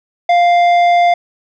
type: tone with tanh clipping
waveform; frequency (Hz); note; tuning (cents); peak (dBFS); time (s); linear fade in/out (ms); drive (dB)
triangle; 698.5; F5; 0; -9; 0.29-1.14; 5; 14
effects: none